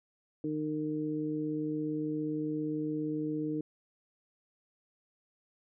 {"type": "harmonic tone", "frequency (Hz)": 152.9, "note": "D#3", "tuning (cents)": -30, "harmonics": [1, 2, 3], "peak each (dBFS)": [-40, -32, -39], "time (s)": [0.44, 3.61], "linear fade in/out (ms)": 2, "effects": []}